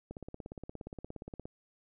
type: click train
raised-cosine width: 2 ms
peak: -29 dBFS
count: 24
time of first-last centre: 0.11-1.455 s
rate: 17.1 Hz
effects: none